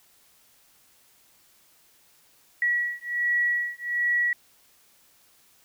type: beating tone pair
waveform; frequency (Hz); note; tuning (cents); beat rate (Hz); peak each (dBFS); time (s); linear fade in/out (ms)
sine; 1928 / 1929.3; B6 / B6; -42 / -41; 1.3; -26; 2.62-4.33; 2
effects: white hiss -60 dBFS RMS until 5.64 s